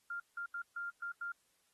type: tone bursts at uneven times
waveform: sine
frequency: 1396.9 Hz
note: F6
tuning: in tune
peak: -38 dBFS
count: 6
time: 0.1-0.2 / 0.37-0.46 / 0.54-0.62 / 0.76-0.9 / 1.02-1.12 / 1.21-1.32 s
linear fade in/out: 5 ms
effects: white hiss -75 dBFS RMS until 1.73 s + AAC 32 kbps